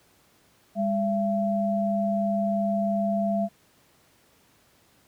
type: tone pair together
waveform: sine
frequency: 202.1 / 675 Hz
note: G#3 / E5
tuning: -47 / +41 cents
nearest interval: octave + major sixth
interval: 2088 cents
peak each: -25 / -25 dBFS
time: 0.75-3.49 s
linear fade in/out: 50 ms
effects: pink hiss -61 dBFS RMS until 5.07 s + high-pass 80 Hz 12 dB/octave